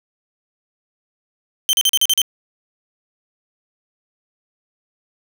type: tone bursts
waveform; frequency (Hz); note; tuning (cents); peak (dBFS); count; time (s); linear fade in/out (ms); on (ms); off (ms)
sawtooth; 3110; G7; -14; -9; 7; 1.69-2.217; 0; 41; 40
effects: none